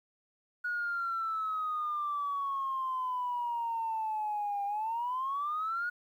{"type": "exponential two-way sweep", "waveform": "sine", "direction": "down then up", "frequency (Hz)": [1459, 800, 1459], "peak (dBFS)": -30, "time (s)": [0.64, 5.9], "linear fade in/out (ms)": 10, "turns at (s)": 4.65, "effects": ["tanh soft clip ceiling -26 dBFS", "11-bit"]}